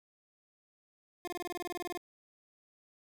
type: tone bursts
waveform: 25% pulse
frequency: 353.4 Hz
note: F4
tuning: 21 cents sharp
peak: -33 dBFS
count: 15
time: 1.25-1.975 s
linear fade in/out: 0 ms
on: 25 ms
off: 25 ms
effects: none